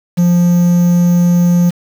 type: tone with quantisation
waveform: triangle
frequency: 174.9 Hz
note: F3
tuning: 3 cents sharp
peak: -5 dBFS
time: 0.17-1.71 s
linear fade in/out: 20 ms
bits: 5
effects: none